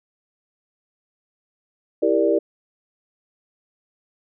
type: chord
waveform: sine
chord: E half-diminished seventh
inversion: none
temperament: equal with one note detuned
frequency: 329.6 / 397 / 466.2 / 587.3 Hz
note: E4 / G4 / Bb4 / D5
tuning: 0 / +22 / 0 / 0 cents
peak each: -21 dBFS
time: 2.02-2.39 s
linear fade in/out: 10 ms
effects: none